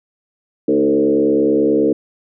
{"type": "tone with frequency modulation", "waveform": "sine", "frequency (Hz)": 378.4, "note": "F#4", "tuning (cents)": 39, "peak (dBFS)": -11, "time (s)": [0.68, 1.93], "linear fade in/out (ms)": 5, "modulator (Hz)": 69.5, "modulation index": 1.8, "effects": []}